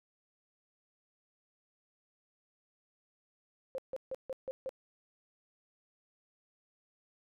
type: tone bursts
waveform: sine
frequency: 526 Hz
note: C5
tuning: 9 cents sharp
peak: -35 dBFS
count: 6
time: 3.75-4.692 s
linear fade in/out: 0 ms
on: 32 ms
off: 150 ms
effects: none